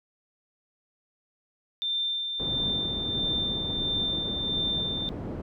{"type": "tone with tremolo", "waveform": "sine", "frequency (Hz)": 3580, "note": "A7", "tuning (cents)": 29, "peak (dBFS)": -25, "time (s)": [1.82, 5.09], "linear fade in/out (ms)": 0, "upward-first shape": "sine", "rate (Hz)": 1.5, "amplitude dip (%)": 40}
{"type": "low-pass noise", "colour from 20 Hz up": "white", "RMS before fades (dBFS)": -35, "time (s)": [2.39, 5.42], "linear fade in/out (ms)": 10, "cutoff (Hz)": 320, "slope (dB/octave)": 12}
{"effects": []}